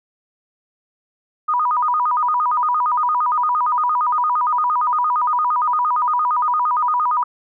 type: tone with vibrato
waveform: sine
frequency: 1100 Hz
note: C#6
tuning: 14 cents flat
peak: -15 dBFS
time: 1.48-7.24 s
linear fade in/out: 10 ms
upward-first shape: square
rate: 8.7 Hz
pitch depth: 200 cents each way
effects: none